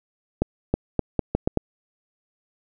accelerating click train, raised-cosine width 2 ms, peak -6 dBFS, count 7, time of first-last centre 0.42-1.573 s, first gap 320 ms, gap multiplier 0.79, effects none

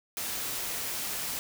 white noise, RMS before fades -34 dBFS, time 0.17-1.39 s, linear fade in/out 0 ms, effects none

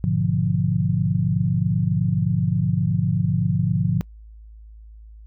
sine chord, G# diminished seventh, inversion none, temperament equal, 103.83 / 123.47 / 146.83 / 174.61 Hz, G#2 / B2 / D3 / F3, 0 / 0 / 0 / 0 cents, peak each -24 / -25 / -23 / -22 dBFS, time 0.04-4.01 s, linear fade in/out 0 ms, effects noise-tail reverb RT60 0.1 s tail -26 dB re dry + added 54 Hz sine -40 dBFS peak until 5.26 s

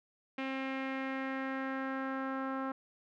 sawtooth tone with low-pass filter sweep, 266.6 Hz, C4, 33 cents sharp, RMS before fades -37 dBFS, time 0.38-2.72 s, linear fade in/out 5 ms, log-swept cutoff 2500 to 1300 Hz, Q 2.7, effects none

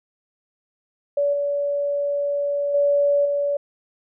sine tone with level steps, 572 Hz, D5, 46 cents flat, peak -17 / -20 / -15 / -19 dBFS, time 1.17-3.57 s, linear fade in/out 5 ms, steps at 1.33 / 2.74 / 3.25 s, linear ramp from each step 5 ms, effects none

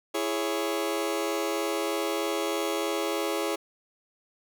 sawtooth chord, C# minor, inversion first, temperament just, 332.6 / 415.8 / 554.4 Hz, E4 / G#4 / C#5, +16 / +2 / 0 cents, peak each -27 / -27 / -28 dBFS, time 0.14-3.56 s, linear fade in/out 10 ms, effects none

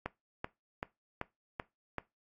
click train, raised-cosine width 0.5 ms, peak -20 dBFS, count 6, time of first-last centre 0.06-1.983 s, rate 2.6 Hz, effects noise-tail reverb RT60 0.2 s tail -19 dB re dry + AAC 64 kbps

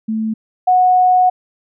sine tone pair in turn, 220 / 733.6 Hz, A3 / F#5, 0 / -15 cents, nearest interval octave + major sixth, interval 2085 cents, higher second, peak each -16 / -8 dBFS, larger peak second, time 0.08-0.34 / 0.67-1.3 s, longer second, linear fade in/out 10 ms, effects none

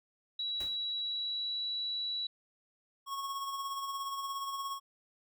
sine tone with pitch glide, 3904 to 3927 Hz, B7 to B7, -21 to -11 cents, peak -33 dBFS, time 0.39-2.27 s, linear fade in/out 5 ms, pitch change +10 cents, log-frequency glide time 1.03-1.63 s
pink noise with exponential decay, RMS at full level -43 dBFS, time 0.6-0.83 s, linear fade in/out 5 ms, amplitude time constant 49 ms
square tone with tremolo, 1099 Hz, C#6, 15 cents flat, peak -35 dBFS, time 3.06-4.8 s, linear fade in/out 50 ms, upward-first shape sine, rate 17 Hz, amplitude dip 40%
effects none

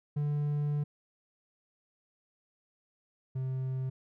triangle tone pair in turn, 146.83 / 130.7 Hz, D3 / C3, 0 / -1 cents, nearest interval major second, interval 201 cents, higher first, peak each -26 / -29 dBFS, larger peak first, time 0.16-0.84 / 3.35-3.9 s, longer first, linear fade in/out 10 ms, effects none

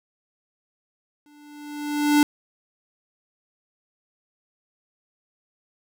square tone with exponential growth, 294.4 Hz, D4, 4 cents sharp, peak -13 dBFS, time 1.26-2.23 s, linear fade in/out 1 ms, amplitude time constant 210 ms, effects none

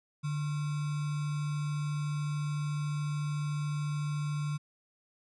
sine tone with sample-and-hold, 147.7 Hz, D3, 10 cents sharp, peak -30 dBFS, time 0.23-4.58 s, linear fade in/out 20 ms, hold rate 1225 Hz, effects resampled to 22050 Hz

